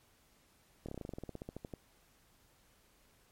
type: slowing click train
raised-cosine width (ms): 2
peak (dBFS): -29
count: 18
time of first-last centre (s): 0.86-1.738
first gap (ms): 26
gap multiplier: 1.08
effects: pink hiss -68 dBFS RMS until 3.31 s + MP3 64 kbps